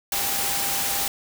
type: tone in noise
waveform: sine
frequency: 794 Hz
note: G5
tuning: 22 cents sharp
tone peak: -34 dBFS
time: 0.12-1.08 s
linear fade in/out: 2 ms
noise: white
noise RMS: -25 dBFS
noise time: 0.12-1.08 s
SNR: -12 dB
effects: none